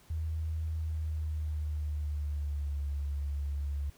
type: tone with pitch glide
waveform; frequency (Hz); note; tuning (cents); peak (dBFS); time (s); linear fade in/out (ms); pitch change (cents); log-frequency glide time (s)
sine; 79.5 to 71.24; D#2 to C#2; +38 to +48; -31; 0.1-3.9; 5; -190; 0.78-2.84
effects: pink hiss -61 dBFS RMS until 3.97 s

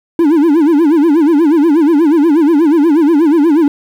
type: tone with vibrato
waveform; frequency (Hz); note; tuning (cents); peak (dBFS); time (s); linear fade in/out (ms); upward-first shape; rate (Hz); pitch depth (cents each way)
triangle; 311.1; D#4; 0; -4; 0.19-3.68; 2; sine; 8.3; 180
effects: 7-bit

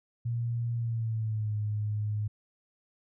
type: tone with pitch glide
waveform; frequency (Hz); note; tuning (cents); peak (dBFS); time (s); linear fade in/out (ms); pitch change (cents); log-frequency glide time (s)
sine; 117.8 to 105.56; A#2 to G#2; +19 to +29; -28; 0.25-2.28; 10; -190; 0.75-1.55
effects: none

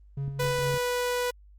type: tone with tremolo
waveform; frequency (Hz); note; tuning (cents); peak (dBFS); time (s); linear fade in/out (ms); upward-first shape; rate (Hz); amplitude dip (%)
triangle; 138.59; C#3; 0; -26; 0.17-0.78; 5; sine; 4.4; 50
type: click train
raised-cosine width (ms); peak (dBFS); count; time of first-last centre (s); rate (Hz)
5; -27; 4; 0.28-0.742; 6.5
type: tone with pitch glide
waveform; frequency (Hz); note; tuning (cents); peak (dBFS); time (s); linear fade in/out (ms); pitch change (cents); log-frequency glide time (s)
sawtooth; 495.2 to 491.8; B4 to B4; +5 to -7; -22; 0.39-1.31; 10; -12; 0.5-0.71
effects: added 50 Hz sine -50 dBFS peak until 1.58 s + Opus 32 kbps

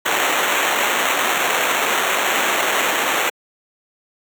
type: noise with sample-and-hold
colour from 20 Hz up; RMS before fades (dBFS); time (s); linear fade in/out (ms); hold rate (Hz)
white; -18; 0.05-3.3; 10; 4900
effects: high-pass 400 Hz 12 dB/octave

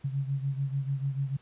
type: beating tone pair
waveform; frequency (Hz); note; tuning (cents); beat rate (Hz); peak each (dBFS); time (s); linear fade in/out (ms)
sine; 136 / 142.8; C#3 / D3; -33 / -48; 6.8; -29 / -34; 0.04-1.37; 10
effects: pink hiss -61 dBFS RMS until 1.41 s + resampled to 8000 Hz

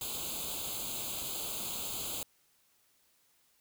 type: noise with comb filter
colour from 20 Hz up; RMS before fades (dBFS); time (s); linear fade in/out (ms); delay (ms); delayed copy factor
white; -38; 0.01-2.23; 2; 0.27; +0.95
effects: white hiss -70 dBFS RMS until 3.6 s

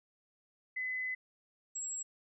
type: tone pair in turn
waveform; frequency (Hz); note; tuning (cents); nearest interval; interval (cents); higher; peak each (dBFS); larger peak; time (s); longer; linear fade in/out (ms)
sine; 2020 / 7644; B6 / A#8; +39 / +43; octave + major seventh; 2304; second; -34 / -37; first; 0.76-1.15 / 1.75-2.03; first; 10
effects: none

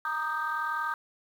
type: chord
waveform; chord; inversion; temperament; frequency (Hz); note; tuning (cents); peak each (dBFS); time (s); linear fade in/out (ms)
sine; Eb major seventh; second; equal with one note detuned; 932.3 / 1204.2 / 1244.5 / 1568; Bb5 / D6 / Eb6 / G6; 0 / +43 / 0 / 0; -34 / -35 / -32 / -32; 0.05-0.94; 2
effects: tanh soft clip ceiling -22 dBFS + 9-bit

